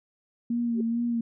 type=tone with vibrato; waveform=sine; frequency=233.1 Hz; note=A#3; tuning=in tune; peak=-24 dBFS; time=0.5-1.21 s; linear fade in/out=5 ms; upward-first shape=sine; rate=2.3 Hz; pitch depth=39 cents each way
type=tone with exponential growth; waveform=sine; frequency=390 Hz; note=G4; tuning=9 cents flat; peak=-28 dBFS; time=0.71-0.81 s; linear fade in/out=5 ms; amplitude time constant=20 ms
effects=none